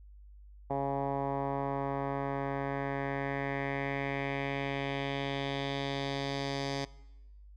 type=tone with low-pass filter sweep; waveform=10% pulse; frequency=138.59 Hz; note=C#3; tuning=in tune; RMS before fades=-34 dBFS; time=0.7-6.85 s; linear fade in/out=5 ms; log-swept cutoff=820 to 5100 Hz; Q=2.4; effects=noise-tail reverb RT60 1.0 s tail -21 dB re dry + added 50 Hz sine -50 dBFS peak until 7.56 s